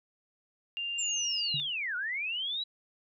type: tone with pitch glide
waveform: sine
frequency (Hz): 2794 to 2840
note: F7 to F7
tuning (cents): 0 to +28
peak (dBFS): -32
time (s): 0.77-1.6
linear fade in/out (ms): 0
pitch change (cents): +28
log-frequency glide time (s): 1-1.24
type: linear two-way sweep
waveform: sine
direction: down then up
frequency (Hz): 7459 to 1396.9 to 3959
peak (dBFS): -31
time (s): 0.98-2.64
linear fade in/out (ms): 10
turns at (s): 1.96
type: tone with exponential decay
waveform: sine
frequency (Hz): 145.4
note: D3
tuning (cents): -17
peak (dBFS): -33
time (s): 1.54-1.73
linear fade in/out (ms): 2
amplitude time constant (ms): 41
effects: none